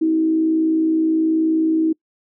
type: tone with frequency modulation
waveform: sine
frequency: 320 Hz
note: D#4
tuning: 49 cents sharp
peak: -14 dBFS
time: 0.01-1.93 s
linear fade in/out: 10 ms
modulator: 58.9 Hz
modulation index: 0.3
effects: noise-tail reverb RT60 0.1 s tail -26 dB re dry